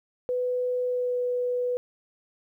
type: tone with pitch glide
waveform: sine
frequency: 497.9 to 493.6 Hz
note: B4 to B4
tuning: +14 to -1 cents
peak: -24 dBFS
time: 0.29-1.77 s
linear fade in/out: 0 ms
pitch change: -15 cents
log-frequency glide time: 0.84-1.18 s
effects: 11-bit